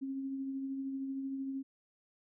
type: tone with tremolo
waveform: sine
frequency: 269.8 Hz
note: C#4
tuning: 47 cents flat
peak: -34 dBFS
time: 0.01-1.63 s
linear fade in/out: 20 ms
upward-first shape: triangle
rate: 13 Hz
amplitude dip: 35%
effects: none